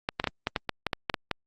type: clicks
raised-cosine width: 0.3 ms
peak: -10 dBFS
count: 12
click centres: 0.089 / 0.199 / 0.242 / 0.273 / 0.471 / 0.562 / 0.693 / 0.867 / 0.932 / 1.098 / 1.142 / 1.313 s
effects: Opus 48 kbps